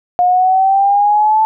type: exponential sweep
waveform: sine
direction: up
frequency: 712 to 880 Hz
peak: -8 dBFS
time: 0.19-1.45 s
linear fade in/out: 0 ms
effects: none